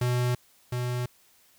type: tone with echo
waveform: square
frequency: 123.47 Hz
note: B2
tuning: in tune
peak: -24 dBFS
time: 0.01-0.35 s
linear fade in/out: 5 ms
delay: 710 ms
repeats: 1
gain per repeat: -4 dB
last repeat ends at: 1.06 s
effects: white hiss -61 dBFS RMS until 1.58 s